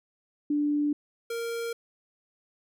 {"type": "tone pair in turn", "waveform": ["sine", "square"], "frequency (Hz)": [293.7, 464.5], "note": ["D4", "A#4"], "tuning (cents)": [0, -6], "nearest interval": "minor sixth", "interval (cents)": 794, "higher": "second", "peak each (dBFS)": [-23, -31], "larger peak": "first", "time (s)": [[0.5, 0.93], [1.3, 1.73]], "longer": "neither", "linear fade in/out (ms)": 5, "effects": []}